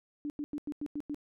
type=tone bursts; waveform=sine; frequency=293.7 Hz; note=D4; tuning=in tune; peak=-33 dBFS; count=7; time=0.25-1.145 s; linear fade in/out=0 ms; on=49 ms; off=92 ms; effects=none